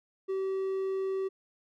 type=tone; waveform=triangle; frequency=383.8 Hz; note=G4; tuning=37 cents flat; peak=-27 dBFS; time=0.28-1.29 s; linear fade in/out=20 ms; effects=none